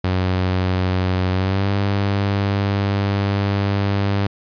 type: tone with pitch glide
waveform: sawtooth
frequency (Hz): 92.5 to 99.71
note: F#2 to G2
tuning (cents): 0 to +30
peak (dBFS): -13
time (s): 0.04-4.27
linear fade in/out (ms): 5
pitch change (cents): +130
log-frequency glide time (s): 1.32-1.71
effects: resampled to 11025 Hz